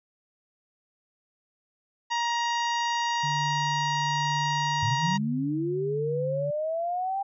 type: harmonic tone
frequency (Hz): 943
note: A#5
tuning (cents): +20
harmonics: 1 / 2 / 3 / 4 / 5 / 6 / 7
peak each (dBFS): -26 / -32 / -36 / -38 / -40 / -42 / -43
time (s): 2.1-5.18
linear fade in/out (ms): 20
type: tone with tremolo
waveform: sine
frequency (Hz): 146.83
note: D3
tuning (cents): 0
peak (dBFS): -30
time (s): 3.23-6.51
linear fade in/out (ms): 10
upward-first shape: triangle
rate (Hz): 1.1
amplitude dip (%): 25
type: linear sweep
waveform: sine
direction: up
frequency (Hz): 98 to 797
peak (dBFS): -26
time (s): 4.82-7.23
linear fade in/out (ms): 10
effects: none